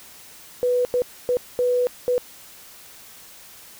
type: tone bursts at uneven times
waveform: sine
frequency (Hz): 493.9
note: B4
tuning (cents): 0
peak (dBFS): -17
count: 5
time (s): 0.63-0.85 / 0.94-1.02 / 1.29-1.37 / 1.59-1.87 / 2.08-2.18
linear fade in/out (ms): 0
effects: white hiss -45 dBFS RMS until 3.79 s